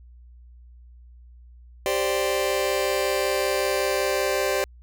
sawtooth chord, G suspended fourth, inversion none, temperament just, 392 / 522.7 / 588 Hz, G4 / C5 / D5, 0 / -2 / +2 cents, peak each -22 dBFS, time 1.86-4.64 s, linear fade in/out 0 ms, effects added 60 Hz sine -45 dBFS peak until 4.82 s

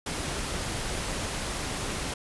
pink noise, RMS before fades -32 dBFS, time 0.06-2.14 s, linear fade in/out 5 ms, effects resampled to 24000 Hz

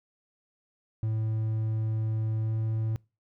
triangle tone with pitch glide, 110 to 110.7 Hz, A2 to A2, 0 to +11 cents, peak -24 dBFS, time 1.03-2.96 s, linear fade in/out 0 ms, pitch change +11 cents, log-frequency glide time 2.42-2.52 s, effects noise-tail reverb RT60 0.3 s tail -25 dB re dry

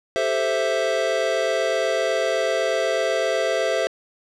square chord, A minor seventh, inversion third, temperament equal, 392 / 440 / 523.3 / 659.3 Hz, G4 / A4 / C5 / E5, 0 / 0 / 0 / 0 cents, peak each -30 / -28 / -25 / -24 dBFS, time 0.16-3.87 s, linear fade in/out 0 ms, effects low-pass 6000 Hz 12 dB/octave

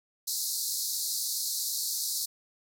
pink band-pass noise, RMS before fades -32 dBFS, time 0.27-2.26 s, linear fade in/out 10 ms, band 4000 to 16000 Hz, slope 96 dB/octave, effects none

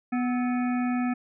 harmonic tone with a mistuned harmonic, 246.9 Hz, B3, in tune, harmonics 1 / 3 / 5 / 7 / 9 / 10, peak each -24 / -34 / -38 / -41 / -43 / -44 dBFS, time 0.12-1.14 s, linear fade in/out 10 ms, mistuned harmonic 5, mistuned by +90 cents, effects none

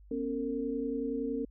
sine tone cluster, 244.3 / 275 / 455.2 Hz, B3 / C#4 / A#4, -19 / -14 / -41 cents, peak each -37 / -34 / -35 dBFS, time 0.11-1.45 s, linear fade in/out 5 ms, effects added 50 Hz sine -52 dBFS peak until 1.5 s

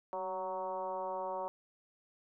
sine tone with frequency modulation, 746 Hz, F#5, 14 cents sharp, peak -35 dBFS, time 0.13-1.48 s, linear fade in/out 0 ms, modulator 184 Hz, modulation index 1.7, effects none

